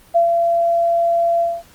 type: tone with ADSR envelope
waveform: sine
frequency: 680 Hz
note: F5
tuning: 46 cents flat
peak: -9 dBFS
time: 0.14-1.63 s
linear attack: 22 ms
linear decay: 110 ms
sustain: -4 dB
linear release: 220 ms
effects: pink hiss -48 dBFS RMS until 1.74 s + Opus 32 kbps